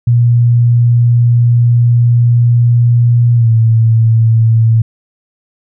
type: tone with pitch glide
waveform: sine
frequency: 119.4 to 113.22 Hz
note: A#2 to A2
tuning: +42 to +50 cents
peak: -5 dBFS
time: 0.07-4.82 s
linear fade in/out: 5 ms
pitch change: -92 cents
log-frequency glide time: 3.35-3.5 s
effects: none